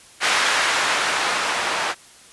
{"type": "noise with low-pass filter sweep", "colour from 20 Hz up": "violet", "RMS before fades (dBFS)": -21, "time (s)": [0.2, 1.95], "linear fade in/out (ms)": 50, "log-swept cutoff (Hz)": [1500, 970], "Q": 0.89, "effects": ["white hiss -47 dBFS RMS until 2.32 s", "resampled to 24000 Hz"]}